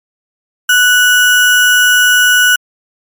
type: tone with sample-and-hold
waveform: sine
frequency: 1480 Hz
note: F#6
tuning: in tune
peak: -5 dBFS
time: 0.69-2.56 s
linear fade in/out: 5 ms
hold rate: 4410 Hz
effects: MP3 96 kbps